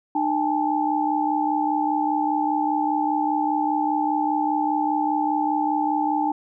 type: tone cluster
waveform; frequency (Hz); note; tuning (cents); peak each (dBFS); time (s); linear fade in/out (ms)
sine; 303.3 / 805 / 870; D#4 / G5 / A5; -44 / +46 / -20; -24; 0.15-6.32; 5
effects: none